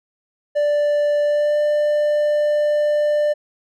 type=tone with pitch glide; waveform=triangle; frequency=587.3 to 594.5 Hz; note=D5 to D5; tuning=0 to +21 cents; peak=-13 dBFS; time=0.55-3.34 s; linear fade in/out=20 ms; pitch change=+21 cents; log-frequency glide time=1.23-1.58 s; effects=none